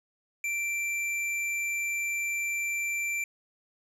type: tone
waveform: square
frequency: 2350 Hz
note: D7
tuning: 1 cent sharp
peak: -29 dBFS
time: 0.44-3.24 s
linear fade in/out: 2 ms
effects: low-pass 11000 Hz 12 dB/octave + 11-bit